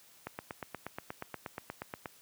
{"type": "click train", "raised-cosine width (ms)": 0.5, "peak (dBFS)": -23, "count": 16, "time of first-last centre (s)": [0.27, 2.058], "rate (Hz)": 8.39, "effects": ["white hiss -60 dBFS RMS until 2.21 s", "high-pass 80 Hz 12 dB/octave"]}